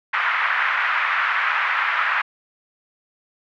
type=band-pass noise; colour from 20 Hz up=pink; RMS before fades=-21 dBFS; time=0.13-2.22 s; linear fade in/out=10 ms; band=1200 to 2100 Hz; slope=24 dB/octave; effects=none